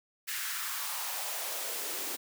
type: noise with high-pass filter sweep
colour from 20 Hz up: white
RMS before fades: -36 dBFS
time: 0.27-2.17 s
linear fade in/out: 20 ms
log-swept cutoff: 1800 to 290 Hz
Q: 2.3
effects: none